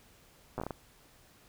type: slowing click train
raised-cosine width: 1 ms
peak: -22 dBFS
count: 7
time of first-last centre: 0.58-0.707 s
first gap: 8 ms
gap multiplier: 1.39
effects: pink hiss -61 dBFS RMS until 1.48 s